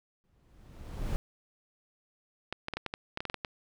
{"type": "noise with exponential growth", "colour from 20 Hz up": "brown", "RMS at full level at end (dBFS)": -31, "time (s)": [0.24, 1.16], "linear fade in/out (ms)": 0, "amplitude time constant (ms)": 200}
{"type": "clicks", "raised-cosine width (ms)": 0.3, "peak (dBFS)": -18, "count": 12, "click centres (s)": [2.526, 2.684, 2.737, 2.77, 2.863, 2.939, 3.174, 3.205, 3.253, 3.299, 3.343, 3.448]}
{"effects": []}